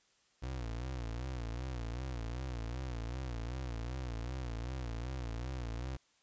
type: tone with vibrato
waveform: 30% pulse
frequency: 60.6 Hz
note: B1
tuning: 32 cents flat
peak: -35 dBFS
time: 0.42-5.97 s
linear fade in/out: 10 ms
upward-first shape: sine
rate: 2.6 Hz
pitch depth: 140 cents each way
effects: white hiss -71 dBFS RMS until 6.22 s + resampled to 16000 Hz